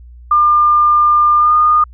sine tone with pitch glide, 1200 to 1221.7 Hz, D6 to D#6, +37 to -32 cents, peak -7 dBFS, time 0.31-1.84 s, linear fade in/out 5 ms, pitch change +31 cents, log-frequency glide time 1.38-1.54 s, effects added 60 Hz sine -34 dBFS peak until 1.93 s

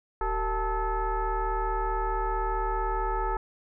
sine tone with frequency modulation, 458.7 Hz, A#4, 28 cents flat, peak -25 dBFS, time 0.21-3.37 s, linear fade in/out 2 ms, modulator 421 Hz, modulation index 2, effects none

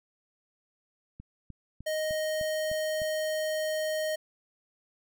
click train, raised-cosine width 5 ms, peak -31 dBFS, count 7, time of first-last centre 1.2-3.018 s, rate 3.3 Hz
square tone, 622.3 Hz, D#5, in tune, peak -29 dBFS, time 1.86-4.16 s, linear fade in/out 10 ms
effects none

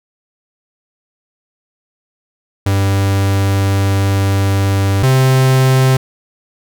45% pulse tone pair in turn, 98.2 / 131.08 Hz, G2 / C3, +4 / +4 cents, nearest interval perfect fourth, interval 500 cents, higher second, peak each -11 / -8 dBFS, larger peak second, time 2.66-5.03 / 5.03-5.97 s, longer first, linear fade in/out 5 ms, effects none

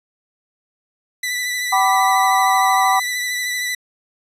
sawtooth tone with vibrato, 1981 Hz, B6, 5 cents sharp, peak -17 dBFS, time 1.23-3.75 s, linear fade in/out 5 ms, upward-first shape triangle, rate 13 Hz, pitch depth 29 cents each way
sine chord, G major, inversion none, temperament equal with one note detuned, 765.2 / 987.8 / 1174.7 Hz, G5 / B5 / D6, -42 / 0 / 0 cents, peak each -16 / -18 / -19 dBFS, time 1.72-3 s, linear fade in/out 10 ms
effects resampled to 32000 Hz

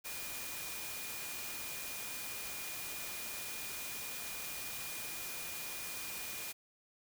sine tone in noise, 2433 Hz, D#7, 39 cents flat, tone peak -49 dBFS, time 0.04-6.53 s, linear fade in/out 20 ms, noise white, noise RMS -43 dBFS, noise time 0.04-6.53 s, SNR -9 dB, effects none

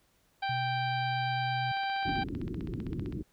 harmonic tone, 784 Hz, G5, in tune, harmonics 1 / 2 / 3 / 4 / 5 / 6, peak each -31 / -37 / -41 / -43 / -45 / -47 dBFS, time 0.42-2.24 s, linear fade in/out 10 ms
sine tone, 124.9 Hz, B2, 20 cents sharp, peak -34 dBFS, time 0.49-1.72 s, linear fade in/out 5 ms
click train, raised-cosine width 0.3 ms, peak -32 dBFS, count 22, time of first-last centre 1.77-3.125 s, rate 15.5 Hz
white low-pass noise, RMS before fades -36 dBFS, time 2.05-3.23 s, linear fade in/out 10 ms, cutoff 350 Hz, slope 48 dB/octave
effects pink hiss -69 dBFS RMS until 3.32 s

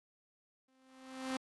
sawtooth tone with exponential growth, 261.6 Hz, C4, in tune, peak -30 dBFS, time 0.68-1.37 s, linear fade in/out 5 ms, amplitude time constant 150 ms, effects low-pass 11000 Hz 12 dB/octave + AAC 32 kbps

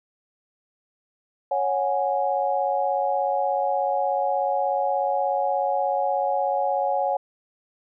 sine chord, C# suspended fourth, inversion none, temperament equal with one note detuned, 554.4 / 734 / 830.6 Hz, C#5 / F#5 / G#5, 0 / -14 / 0 cents, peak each -25 dBFS, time 1.51-7.17 s, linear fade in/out 5 ms, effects none

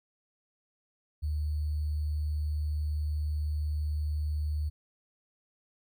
sine tone with sample-and-hold, 75.5 Hz, D2, 48 cents sharp, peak -28 dBFS, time 1.22-4.7 s, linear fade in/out 20 ms, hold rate 4410 Hz, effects none

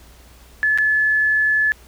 sine tone with dropouts, 1724 Hz, A6, 36 cents flat, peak -14 dBFS, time 0.63-1.72 s, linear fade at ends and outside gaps 0 ms, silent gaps 0.776-0.785 s, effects added 60 Hz sine -46 dBFS peak until 1.87 s + pink hiss -49 dBFS RMS until 1.87 s

